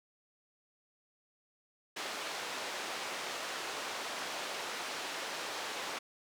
pink band-pass noise, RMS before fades -40 dBFS, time 1.96-5.99 s, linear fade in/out 10 ms, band 530 to 6000 Hz, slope 12 dB/octave, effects none

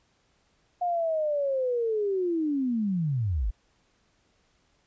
sine linear sweep, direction down, 719 to 41.2 Hz, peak -24 dBFS, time 0.81-3.51 s, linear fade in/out 10 ms, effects pink hiss -68 dBFS RMS until 4.86 s + resampled to 16000 Hz

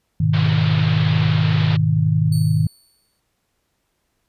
sine chord, G# minor, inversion none, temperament just, 103.83 / 124.59 / 155.74 Hz, G#2 / B2 / D#3, 0 / +16 / +2 cents, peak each -19 / -22 / -16 dBFS, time 0.2-2.67 s, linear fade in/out 5 ms
white low-pass noise, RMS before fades -29 dBFS, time 0.33-1.77 s, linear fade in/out 10 ms, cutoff 4100 Hz, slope 48 dB/octave
20% pulse tone with exponential decay, 4468 Hz, C#8, 13 cents sharp, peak -25 dBFS, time 2.32-3.2 s, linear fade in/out 5 ms, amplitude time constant 190 ms
effects pink hiss -70 dBFS RMS until 4.28 s + resampled to 32000 Hz

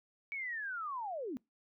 sine linear sweep, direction down, 2281 to 225.3 Hz, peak -37 dBFS, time 0.32-1.37 s, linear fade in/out 0 ms, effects noise-tail reverb RT60 0.2 s tail -24 dB re dry

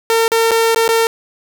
sawtooth tone with dropouts, 454.6 Hz, A#4, 43 cents flat, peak -7 dBFS, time 0.1-1.07 s, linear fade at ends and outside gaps 1 ms, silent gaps 0.28-0.318 / 0.51-0.515 / 0.747-0.76 / 0.879-0.889 s, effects none

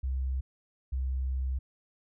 sine tone pair in turn, 65.41 / 65.17 Hz, C2 / C2, 0 / -6 cents, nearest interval unison, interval 6 cents, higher first, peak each -28 dBFS, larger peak neither, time 0.03-0.41 / 0.92-1.59 s, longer second, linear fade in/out 10 ms, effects none

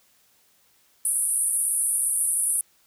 white band-pass noise, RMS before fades -24 dBFS, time 1.05-2.61 s, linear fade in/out 2 ms, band 9100 to 11000 Hz, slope 96 dB/octave, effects white hiss -62 dBFS RMS until 2.86 s

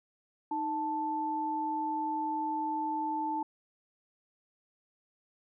sine tone pair together, 310.5 / 880 Hz, D#4 / A5, -3 / 0 cents, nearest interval octave + tritone, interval 1803 cents, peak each -36 / -31 dBFS, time 0.51-3.43 s, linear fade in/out 5 ms, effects none

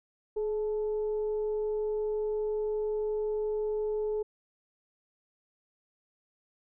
sine tone with frequency modulation, 424.2 Hz, G#4, 37 cents sharp, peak -28 dBFS, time 0.36-4.23 s, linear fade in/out 10 ms, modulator 447 Hz, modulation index 0.23, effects none

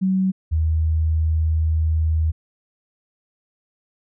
sine tone pair in turn, 189 / 79.46 Hz, F#3 / D#2, +37 / +37 cents, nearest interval octave + minor third, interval 1500 cents, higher first, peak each -16 dBFS, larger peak neither, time 0.01-0.32 / 0.51-2.32 s, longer second, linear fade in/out 20 ms, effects none

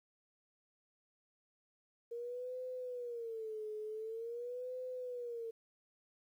sine tone with vibrato, 466.2 Hz, A#4, in tune, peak -40 dBFS, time 2.11-5.51 s, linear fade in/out 10 ms, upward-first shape sine, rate 0.46 Hz, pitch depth 150 cents each way, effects 12-bit

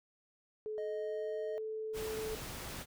sine tone with pitch glide, 430 to 436.8 Hz, A4 to A4, -40 to -13 cents, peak -37 dBFS, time 0.66-2.35 s, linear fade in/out 0 ms, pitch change +27 cents, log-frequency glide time 0.88-1.39 s
triangle tone, 622.3 Hz, D#5, in tune, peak -38 dBFS, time 0.78-1.58 s, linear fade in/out 0 ms
pink noise, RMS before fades -44 dBFS, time 1.93-2.86 s, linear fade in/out 50 ms
effects none

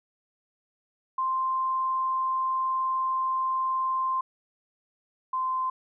sine tone pair in turn, 1046.5 / 1036.9 Hz, C6 / C6, 0 / -16 cents, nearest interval unison, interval 16 cents, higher first, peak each -24 / -25 dBFS, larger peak first, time 1.18-4.21 / 5.33-5.7 s, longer first, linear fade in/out 5 ms, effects none

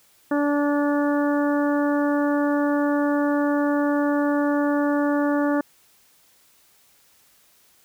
harmonic tone, 289.7 Hz, D4, 24 cents flat, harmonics 1 / 2 / 3 / 4 / 5 / 6, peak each -20 / -25 / -31 / -32 / -33 / -35 dBFS, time 0.31-5.61 s, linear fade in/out 5 ms, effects white hiss -58 dBFS RMS until 7.84 s

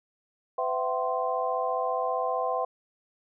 sine tone cluster, 506 / 667 / 762 / 1044 Hz, B4 / E5 / G5 / C6, +42 / +20 / -49 / -4 cents, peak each -31 dBFS, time 0.58-2.65 s, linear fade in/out 5 ms, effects none

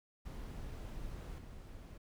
brown noise with level steps, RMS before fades -45 / -50 dBFS, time 0.25-1.98 s, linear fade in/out 10 ms, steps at 1.38 s, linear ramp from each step 5 ms, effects none

